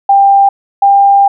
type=tone pair in turn; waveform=sine; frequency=793 / 796.9 Hz; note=G5 / G5; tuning=+20 / +28 cents; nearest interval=unison; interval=8 cents; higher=second; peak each=-3 dBFS; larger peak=neither; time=0.09-0.49 / 0.82-1.28 s; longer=second; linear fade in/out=5 ms; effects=none